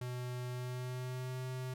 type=tone with pitch glide; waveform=square; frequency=124.4 to 128.34 Hz; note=B2 to C3; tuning=+13 to -33 cents; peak=-39 dBFS; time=0.01-1.74 s; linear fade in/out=5 ms; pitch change=+54 cents; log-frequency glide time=0.5-1.39 s; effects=none